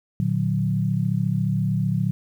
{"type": "chord", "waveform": "sine", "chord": "Bb augmented", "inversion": "none", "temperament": "equal with one note detuned", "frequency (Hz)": [116.54, 150.26, 185], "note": ["Bb2", "D3", "F#3"], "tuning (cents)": [0, 40, 0], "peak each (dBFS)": -24, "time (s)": [0.2, 2.11], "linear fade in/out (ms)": 0, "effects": ["9-bit"]}